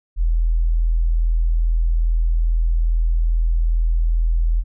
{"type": "tone", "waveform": "sine", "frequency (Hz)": 41.2, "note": "E1", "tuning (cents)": 0, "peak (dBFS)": -14, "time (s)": [0.16, 4.64], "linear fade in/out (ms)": 50, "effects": []}